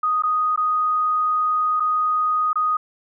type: tone with dropouts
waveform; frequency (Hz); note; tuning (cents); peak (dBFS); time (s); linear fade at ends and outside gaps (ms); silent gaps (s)
sine; 1244.5; D#6; 0; -17; 0.03-2.77; 5; 0.223-0.235 / 0.561-0.575 / 1.799-1.803 / 2.531-2.556
effects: none